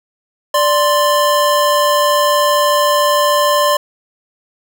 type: tone pair together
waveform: square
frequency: 587.3 / 1046.5 Hz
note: D5 / C6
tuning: 0 / 0 cents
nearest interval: minor seventh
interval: 1000 cents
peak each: -14 dBFS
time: 0.54-3.77 s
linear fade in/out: 5 ms
effects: 7-bit